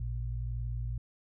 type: tone pair together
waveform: sine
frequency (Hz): 55.58 / 117.2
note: A1 / A#2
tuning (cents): +18 / +10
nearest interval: octave + minor second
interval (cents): 1292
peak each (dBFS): -34 / -36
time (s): 0-0.98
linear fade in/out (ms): 5
effects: none